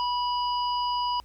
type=harmonic tone; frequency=980 Hz; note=B5; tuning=14 cents flat; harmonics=1 / 3 / 5; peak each=-25 / -35 / -36 dBFS; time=0-1.2 s; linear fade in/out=0 ms; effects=added 60 Hz sine -51 dBFS peak until 1.24 s + pink hiss -62 dBFS RMS until 1.24 s